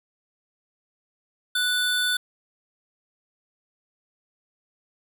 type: tone pair together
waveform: square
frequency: 1480 / 3515 Hz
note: F#6 / A7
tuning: 0 / -2 cents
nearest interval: octave + minor third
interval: 1498 cents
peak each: -25 dBFS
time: 1.55-2.17 s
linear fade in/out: 5 ms
effects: none